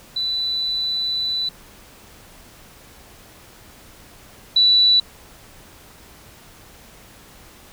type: tone pair in turn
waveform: sine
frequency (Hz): 3981 / 3954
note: B7 / B7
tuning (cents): +13 / +1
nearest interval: unison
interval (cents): 12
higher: first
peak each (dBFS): -20 / -11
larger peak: second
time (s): 0.16-1.49 / 4.56-5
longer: first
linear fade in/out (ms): 5
effects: pink hiss -46 dBFS RMS until 7.72 s